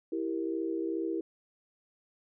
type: chord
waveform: sine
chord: E diminished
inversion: none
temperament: equal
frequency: 329.6 / 392 / 466.2 Hz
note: E4 / G4 / Bb4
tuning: 0 / 0 / 0 cents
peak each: -32 / -36 / -38 dBFS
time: 0.12-1.21 s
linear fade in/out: 5 ms
effects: none